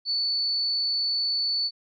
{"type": "tone", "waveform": "sine", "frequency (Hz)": 4471, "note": "C#8", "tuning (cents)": 14, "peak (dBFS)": -23, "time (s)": [0.05, 1.71], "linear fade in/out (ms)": 50, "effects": []}